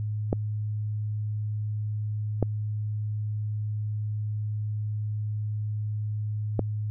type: clicks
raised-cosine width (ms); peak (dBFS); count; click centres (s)
2; -10; 3; 0.329 / 2.427 / 6.593
effects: added 106 Hz sine -27 dBFS peak until 6.9 s